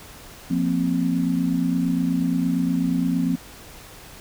sine chord, F suspended fourth, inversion none, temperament equal, 174.61 / 233.1 / 261.6 Hz, F3 / Bb3 / C4, 0 / 0 / 0 cents, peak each -23 / -26 / -22 dBFS, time 0.5-3.36 s, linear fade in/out 10 ms, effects pink hiss -43 dBFS RMS until 4.2 s

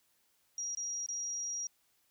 sine tone with dropouts, 5710 Hz, F8, 37 cents sharp, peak -35 dBFS, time 0.58-1.67 s, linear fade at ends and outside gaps 1 ms, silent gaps 0.75-0.772 / 1.062-1.087 s, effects white hiss -73 dBFS RMS until 2.1 s

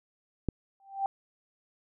click, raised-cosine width 3 ms, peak -15 dBFS, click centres 0.487 s
sine tone with exponential growth, 784 Hz, G5, in tune, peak -23 dBFS, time 0.8-1.06 s, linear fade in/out 1 ms, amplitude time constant 56 ms
effects none

